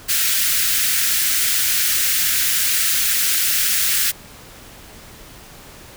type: high-pass noise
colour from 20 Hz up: white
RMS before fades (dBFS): -18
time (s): 0.08-4.12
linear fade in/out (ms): 20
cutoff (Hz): 1400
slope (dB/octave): 48
effects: pink hiss -41 dBFS RMS until 5.96 s